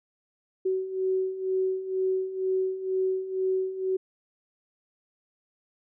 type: beating tone pair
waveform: sine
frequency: 375.3 / 377.4 Hz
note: F#4 / F#4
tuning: +25 / +34 cents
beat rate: 2.1 Hz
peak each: -31 / -26 dBFS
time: 0.65-3.97 s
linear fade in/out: 10 ms
effects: none